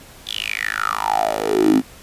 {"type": "tone with high-pass filter sweep", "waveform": "10% pulse", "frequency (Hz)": 53.1, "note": "G#1", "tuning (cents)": 39, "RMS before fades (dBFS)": -19, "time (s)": [0.25, 1.82], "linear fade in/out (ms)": 50, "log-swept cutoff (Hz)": [3700, 250], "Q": 8.9, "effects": ["pink hiss -43 dBFS RMS until 2.02 s", "resampled to 32000 Hz"]}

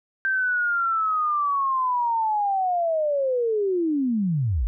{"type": "linear sweep", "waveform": "sine", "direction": "down", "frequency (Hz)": [1571, 44.5], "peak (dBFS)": -20, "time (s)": [0.25, 4.67], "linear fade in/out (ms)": 0, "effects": []}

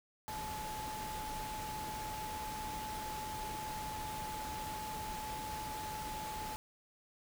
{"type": "tone in noise", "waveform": "sine", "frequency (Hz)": 861, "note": "A5", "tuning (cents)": -38, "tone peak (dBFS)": -41, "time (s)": [0.28, 6.56], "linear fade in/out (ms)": 0, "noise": "pink", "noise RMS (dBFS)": -45, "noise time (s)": [0.28, 6.56], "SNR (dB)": 1, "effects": []}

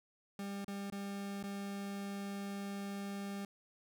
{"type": "tone with dropouts", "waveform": "40% pulse", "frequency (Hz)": 199.3, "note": "G3", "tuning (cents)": 29, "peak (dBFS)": -39, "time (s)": [0.39, 3.45], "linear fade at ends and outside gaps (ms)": 2, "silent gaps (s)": [[0.646, 0.68], [0.901, 0.923], [1.429, 1.438]], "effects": []}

